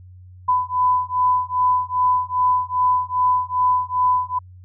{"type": "beating tone pair", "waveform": "sine", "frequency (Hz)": [1000, 1002.5], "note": ["B5", "B5"], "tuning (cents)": [21, 26], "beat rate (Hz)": 2.5, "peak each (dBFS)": -19, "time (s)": [0.48, 4.39], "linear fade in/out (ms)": 10, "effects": ["added 91 Hz sine -40 dBFS peak until 4.64 s"]}